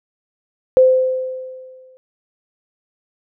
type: tone with exponential decay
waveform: sine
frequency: 516 Hz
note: C5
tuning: 24 cents flat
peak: -5 dBFS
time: 0.77-1.97 s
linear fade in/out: 0 ms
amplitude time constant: 260 ms
effects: none